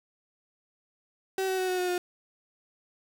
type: tone with pitch steps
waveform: 35% pulse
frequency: 381.8 / 376.8 / 371.8 / 366.9 / 362 / 357.3 Hz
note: G4 / F#4 / F#4 / F#4 / F#4 / F4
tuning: -46 / +32 / +8 / -15 / -38 / +40 cents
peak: -25 dBFS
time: 1.38-1.98 s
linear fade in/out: 2 ms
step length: 100 ms
effects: 9-bit